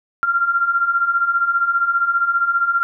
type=beating tone pair; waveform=sine; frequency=1372 / 1387 Hz; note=F6 / F6; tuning=-31 / -12 cents; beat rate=15 Hz; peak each=-21 / -16 dBFS; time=0.23-2.83 s; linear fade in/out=0 ms; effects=none